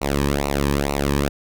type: tone with flanger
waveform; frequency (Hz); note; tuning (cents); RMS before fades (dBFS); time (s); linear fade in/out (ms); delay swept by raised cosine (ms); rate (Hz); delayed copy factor
sawtooth; 70.6; C#2; +32; -21; 0.01-1.29; 10; 0.6 to 1.46; 2.2; -0.9
effects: none